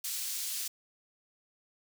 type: high-pass noise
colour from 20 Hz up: pink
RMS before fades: -36 dBFS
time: 0.04-0.68 s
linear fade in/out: 5 ms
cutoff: 4900 Hz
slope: 12 dB/octave
effects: none